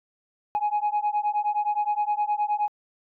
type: beating tone pair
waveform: sine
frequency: 830.6 / 840.2 Hz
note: G#5 / G#5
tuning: 0 / +20 cents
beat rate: 9.6 Hz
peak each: -24 dBFS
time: 0.55-2.68 s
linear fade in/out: 0 ms
effects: tanh soft clip ceiling -18 dBFS